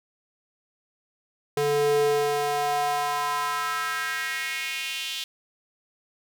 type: tone with high-pass filter sweep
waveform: square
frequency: 145.4 Hz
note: D3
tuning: 17 cents flat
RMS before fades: -26 dBFS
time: 1.57-5.24 s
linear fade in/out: 2 ms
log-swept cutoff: 330 to 3300 Hz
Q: 3.2
effects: none